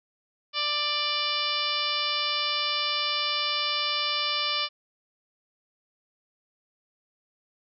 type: harmonic tone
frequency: 590 Hz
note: D5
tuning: 8 cents sharp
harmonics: 1 / 2 / 3 / 4 / 5 / 6 / 7 / 8 / 9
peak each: -40 / -32 / -40 / -33 / -31 / -32 / -36 / -33 / -36 dBFS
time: 0.53-4.69 s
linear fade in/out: 50 ms
effects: none